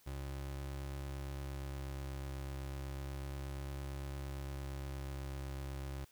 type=tone with vibrato; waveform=30% pulse; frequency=68.4 Hz; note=C#2; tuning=23 cents flat; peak=-38 dBFS; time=0.06-6.05 s; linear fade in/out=10 ms; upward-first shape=sine; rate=0.32 Hz; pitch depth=11 cents each way; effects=white hiss -67 dBFS RMS until 6.11 s